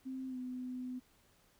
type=tone with pitch glide; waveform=sine; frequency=261.6 to 252.5 Hz; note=C4 to B3; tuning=0 to +39 cents; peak=-39 dBFS; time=0.05-1 s; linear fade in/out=20 ms; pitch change=-61 cents; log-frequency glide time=0.28-0.37 s; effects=pink hiss -69 dBFS RMS until 1.59 s